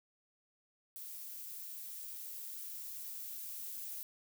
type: noise with level ramp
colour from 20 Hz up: violet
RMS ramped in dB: -47 to -44 dBFS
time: 0.96-4.03 s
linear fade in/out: 0 ms
effects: none